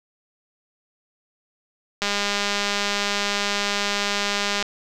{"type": "click train", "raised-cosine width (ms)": 0.2, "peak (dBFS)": -6, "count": 530, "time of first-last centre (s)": [2.02, 4.626], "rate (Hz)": 203, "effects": []}